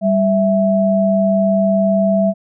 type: tone pair together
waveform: sine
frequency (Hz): 196 / 659.3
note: G3 / E5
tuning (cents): 0 / 0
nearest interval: octave + major sixth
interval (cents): 2100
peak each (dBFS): -14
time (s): 0.01-2.34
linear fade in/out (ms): 50
effects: none